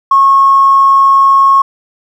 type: tone with tanh clipping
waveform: triangle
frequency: 1092 Hz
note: C#6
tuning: 26 cents flat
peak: -3 dBFS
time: 0.11-1.62 s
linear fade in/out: 5 ms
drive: 2 dB
effects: none